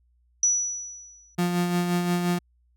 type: tone with exponential decay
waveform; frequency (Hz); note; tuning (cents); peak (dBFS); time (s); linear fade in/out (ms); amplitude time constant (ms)
sine; 5900; F#8; -6; -16; 0.43-1.35; 2; 200
type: tone with tremolo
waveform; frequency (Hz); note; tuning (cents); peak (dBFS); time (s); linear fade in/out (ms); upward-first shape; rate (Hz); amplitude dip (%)
35% pulse; 176; F3; +14; -19; 1.38-2.39; 10; sine; 5.7; 40
effects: added 60 Hz sine -61 dBFS peak until 2.76 s